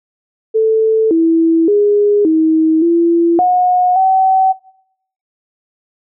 sine tone with pitch steps, 441.5 / 328.2 / 412.1 / 318.2 / 338.3 / 726 / 761 Hz, A4 / E4 / G#4 / D#4 / E4 / F#5 / F#5, +6 / -8 / -13 / +39 / +45 / -33 / +48 cents, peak -8 dBFS, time 0.54-4.53 s, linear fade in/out 20 ms, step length 570 ms, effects noise-tail reverb RT60 0.7 s tail -21 dB re dry

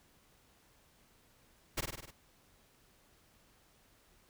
pink noise with echo, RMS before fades -34 dBFS, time 1.77-1.81 s, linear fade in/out 10 ms, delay 50 ms, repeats 6, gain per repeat -3 dB, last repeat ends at 2.11 s, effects pink hiss -67 dBFS RMS until 4.29 s

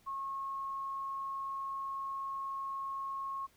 sine tone, 1088 Hz, C#6, 33 cents flat, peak -36 dBFS, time 0.06-3.47 s, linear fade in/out 20 ms, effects pink hiss -67 dBFS RMS until 3.56 s

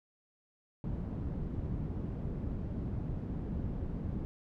white low-pass noise, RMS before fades -37 dBFS, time 0.84-4.25 s, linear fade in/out 0 ms, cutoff 160 Hz, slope 12 dB/octave, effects none

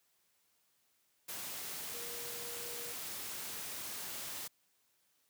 sine tone in noise, 475.5 Hz, A#4, 34 cents sharp, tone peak -50 dBFS, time 1.93-2.93 s, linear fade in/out 10 ms, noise white, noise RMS -43 dBFS, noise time 1.28-4.48 s, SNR -10 dB, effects white hiss -75 dBFS RMS until 5.29 s + high-pass 80 Hz 12 dB/octave

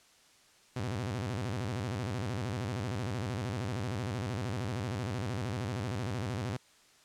sawtooth tone with vibrato, 110.7 Hz, A2, 11 cents sharp, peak -29 dBFS, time 0.76-6.57 s, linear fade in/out 5 ms, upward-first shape square, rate 13 Hz, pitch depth 230 cents each way, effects white hiss -62 dBFS RMS until 7.04 s + low-pass 8000 Hz 12 dB/octave

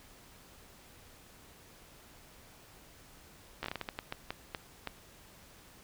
slowing click train, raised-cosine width 0.3 ms, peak -20 dBFS, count 13, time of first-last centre 3.63-4.873 s, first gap 13 ms, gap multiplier 1.34, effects pink hiss -57 dBFS RMS until 5.83 s

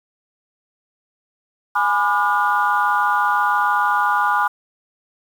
sine chord, G# diminished seventh, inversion none, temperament just, 830.6 / 996.7 / 1196.1 / 1435.3 Hz, G#5 / B5 / D6 / F6, 0 / +16 / +31 / +47 cents, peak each -20 dBFS, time 1.75-4.48 s, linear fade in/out 10 ms, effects tanh soft clip ceiling -6 dBFS + 7-bit

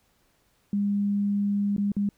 sine tone with dropouts, 202.5 Hz, G#3, 43 cents flat, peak -22 dBFS, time 0.73-2.09 s, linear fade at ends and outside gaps 2 ms, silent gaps 1.765-1.78 / 1.919-1.966 s, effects pink hiss -67 dBFS RMS until 2.17 s

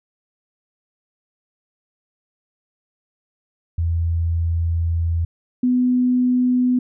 sine tone pair in turn, 83.6 / 249.8 Hz, E2 / B3, +25 / +20 cents, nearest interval octave + perfect fifth, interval 1895 cents, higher second, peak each -17 / -14 dBFS, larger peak second, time 3.78-5.25 / 5.63-6.79 s, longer first, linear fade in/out 5 ms, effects none

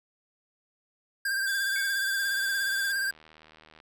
square tone with vibrato, 1588 Hz, G6, 22 cents sharp, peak -27 dBFS, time 1.25-3.11 s, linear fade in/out 5 ms, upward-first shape triangle, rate 17 Hz, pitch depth 49 cents each way
sawtooth tone, 3457 Hz, A7, 31 cents flat, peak -34 dBFS, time 1.47-2.92 s, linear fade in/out 5 ms
sine tone with exponential decay, 2217 Hz, C#7, in tune, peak -34 dBFS, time 1.76-2.04 s, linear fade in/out 1 ms, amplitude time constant 60 ms
click train, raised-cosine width 0.3 ms, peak -36 dBFS, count 125, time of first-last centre 2.22-3.802 s, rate 78.4 Hz
effects none

